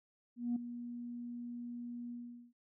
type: tone with ADSR envelope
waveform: sine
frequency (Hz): 240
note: B3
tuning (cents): -49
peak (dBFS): -29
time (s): 0.36-2.53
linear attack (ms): 200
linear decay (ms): 6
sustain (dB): -12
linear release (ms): 420
effects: noise-tail reverb RT60 0.1 s tail -19 dB re dry + tanh soft clip ceiling -28 dBFS